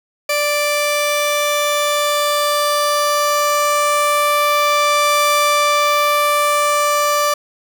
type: tone pair together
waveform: sawtooth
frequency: 587.4 / 1174.7 Hz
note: D5 / D6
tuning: 0 / 0 cents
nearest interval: octave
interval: 1200 cents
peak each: -13 dBFS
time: 0.29-7.34 s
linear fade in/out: 5 ms
effects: none